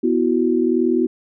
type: chord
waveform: sine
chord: B suspended fourth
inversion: none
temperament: equal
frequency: 246.9 / 329.6 / 370 Hz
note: B3 / E4 / F#4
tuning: 0 / 0 / 0 cents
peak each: -19 dBFS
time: 0.03-1.07 s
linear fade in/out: 10 ms
effects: none